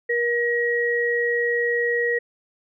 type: tone pair together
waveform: sine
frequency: 475 / 1900 Hz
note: A#4 / A#6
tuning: +33 / +33 cents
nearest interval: 2 octaves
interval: 2400 cents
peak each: -22 dBFS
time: 0.09-2.19 s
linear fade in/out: 10 ms
effects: none